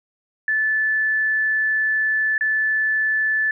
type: tone with dropouts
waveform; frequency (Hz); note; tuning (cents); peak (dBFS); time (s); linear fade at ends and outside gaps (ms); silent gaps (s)
sine; 1744; A6; -16; -17; 0.48-3.51; 2; 2.38-2.409
effects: none